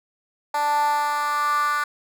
10% pulse tone with high-pass filter sweep, 293.7 Hz, D4, in tune, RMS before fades -22 dBFS, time 0.54-1.84 s, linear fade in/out 5 ms, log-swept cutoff 790 to 1300 Hz, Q 6.5, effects none

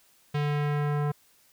square tone with low-pass filter sweep, 146.83 Hz, D3, in tune, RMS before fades -27 dBFS, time 0.34-1.12 s, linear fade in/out 10 ms, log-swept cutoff 3300 to 1200 Hz, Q 1.2, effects white hiss -62 dBFS RMS until 1.52 s

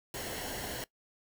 pink noise with comb filter, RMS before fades -39 dBFS, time 0.14-0.84 s, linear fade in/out 2 ms, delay 0.82 ms, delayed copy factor -0.55, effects noise-tail reverb RT60 0.1 s tail -20 dB re dry

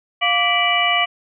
sine tone cluster, 703 / 1163 / 1977 / 2331 / 2942 Hz, F5 / D6 / B6 / D7 / F#7, +11 / -17 / +1 / -14 / -11 cents, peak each -21 / -22 / -23 / -20 / -20 dBFS, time 0.21-1.06 s, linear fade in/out 20 ms, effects none

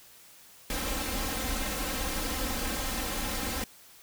pink noise with comb filter, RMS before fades -32 dBFS, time 0.7-3.64 s, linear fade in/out 2 ms, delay 3.8 ms, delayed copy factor +0.9, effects white hiss -54 dBFS RMS until 4.02 s

